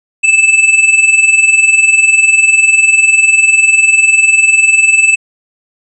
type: tone with tremolo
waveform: square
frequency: 2629 Hz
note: E7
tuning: 5 cents flat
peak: -3 dBFS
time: 0.23-5.16 s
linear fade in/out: 20 ms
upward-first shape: sine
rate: 20 Hz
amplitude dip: 65%
effects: resampled to 22050 Hz